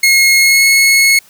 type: tone with pitch glide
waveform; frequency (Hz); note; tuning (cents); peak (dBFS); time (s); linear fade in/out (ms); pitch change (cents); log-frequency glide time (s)
sawtooth; 2160 to 2183; C#7 to C#7; -45 to -27; -3; 0.03-1.19; 5; +18; 0.39-0.65
effects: white hiss -45 dBFS RMS until 1.29 s